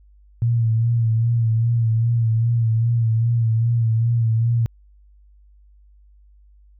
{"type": "tone with vibrato", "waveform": "sine", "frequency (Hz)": 115, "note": "A#2", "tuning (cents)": -23, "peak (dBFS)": -15, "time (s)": [0.42, 4.66], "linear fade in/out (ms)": 0, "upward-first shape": "sine", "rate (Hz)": 2.5, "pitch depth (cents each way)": 49, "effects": ["added 50 Hz sine -48 dBFS peak until 6.79 s"]}